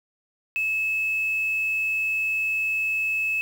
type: tone with quantisation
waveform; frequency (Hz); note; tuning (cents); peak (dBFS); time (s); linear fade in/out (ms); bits
sine; 2600; E7; -24; -22; 0.56-3.41; 0; 7
effects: none